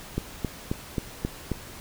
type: click train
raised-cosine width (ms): 3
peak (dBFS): -13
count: 6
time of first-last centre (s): 0.18-1.517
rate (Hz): 3.74
effects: pink hiss -43 dBFS RMS until 1.8 s